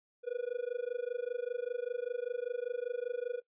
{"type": "tone with amplitude modulation", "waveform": "triangle", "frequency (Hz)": 486.3, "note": "B4", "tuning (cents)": -27, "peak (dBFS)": -28, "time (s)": [0.23, 3.42], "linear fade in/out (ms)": 50, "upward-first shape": "sine", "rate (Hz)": 25.1, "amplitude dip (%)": 100, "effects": ["noise-tail reverb RT60 0.1 s tail -21 dB re dry", "resampled to 8000 Hz"]}